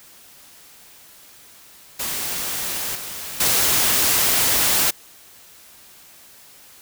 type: noise with level steps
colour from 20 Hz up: white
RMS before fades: -26 / -32 / -18 dBFS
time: 1.99-4.91 s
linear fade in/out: 10 ms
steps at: 2.95 / 3.4 s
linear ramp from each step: 5 ms
effects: white hiss -47 dBFS RMS until 6.81 s